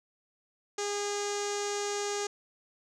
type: tone with low-pass filter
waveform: sawtooth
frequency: 408.7 Hz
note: G#4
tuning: 28 cents flat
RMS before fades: -33 dBFS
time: 0.78-2.27 s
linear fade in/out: 5 ms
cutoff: 6700 Hz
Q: 4.2
effects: none